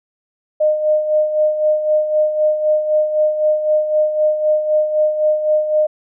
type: tone with tremolo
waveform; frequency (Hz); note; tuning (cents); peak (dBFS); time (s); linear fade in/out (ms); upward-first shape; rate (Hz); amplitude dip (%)
sine; 612; D#5; -29; -10; 0.6-5.87; 10; sine; 3.9; 60
effects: none